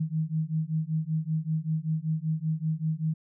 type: beating tone pair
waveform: sine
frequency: 155.56 / 160.76 Hz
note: D#3 / E3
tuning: 0 / -43 cents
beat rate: 5.2 Hz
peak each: -29 dBFS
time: 0-3.14 s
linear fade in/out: 10 ms
effects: none